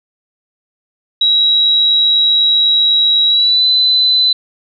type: tone with pitch glide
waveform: sine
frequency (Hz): 3864 to 4016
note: B7 to B7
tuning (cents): -39 to +28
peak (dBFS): -8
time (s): 1.21-4.33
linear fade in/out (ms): 5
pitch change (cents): +67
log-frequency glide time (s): 3.27-3.66
effects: none